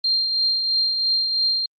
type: tone with tremolo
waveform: sine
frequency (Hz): 4186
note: C8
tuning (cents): 0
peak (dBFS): -16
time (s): 0.04-1.66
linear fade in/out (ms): 5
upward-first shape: triangle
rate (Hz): 3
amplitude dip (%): 45
effects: Opus 32 kbps